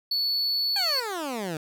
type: tone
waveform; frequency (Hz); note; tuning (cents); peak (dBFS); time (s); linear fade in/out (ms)
triangle; 4435; C#8; 0; -22; 0.11-1; 5
type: exponential sweep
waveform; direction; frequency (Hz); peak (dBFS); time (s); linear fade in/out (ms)
15% pulse; down; 828 to 150; -23; 0.76-1.57; 2
effects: none